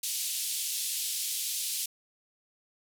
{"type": "band-pass noise", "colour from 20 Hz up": "white", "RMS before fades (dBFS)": -33, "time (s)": [0.03, 1.86], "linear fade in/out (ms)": 5, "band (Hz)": [3000, 13000], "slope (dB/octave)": 24, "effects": []}